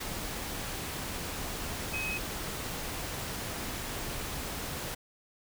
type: tone in noise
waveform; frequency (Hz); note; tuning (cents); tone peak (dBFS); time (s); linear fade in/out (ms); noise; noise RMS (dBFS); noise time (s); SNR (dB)
sine; 2537; D#7; +33; -33; 1.93-2.18; 10; pink; -37; 0-4.95; +1
effects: none